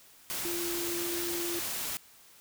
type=tone in noise; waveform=sine; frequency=344.6 Hz; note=F4; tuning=23 cents flat; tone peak=-34 dBFS; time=0.45-1.59 s; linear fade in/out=0 ms; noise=white; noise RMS=-35 dBFS; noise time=0.3-1.97 s; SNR=-2 dB; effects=white hiss -57 dBFS RMS until 2.4 s